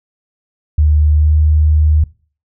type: tone with pitch glide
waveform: sine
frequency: 75.5 to 76.64 Hz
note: D2 to D#2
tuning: +48 to -26 cents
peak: -7 dBFS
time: 0.78-2.04 s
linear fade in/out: 5 ms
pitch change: +26 cents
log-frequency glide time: 1.15-1.32 s
effects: noise-tail reverb RT60 0.4 s tail -21 dB re dry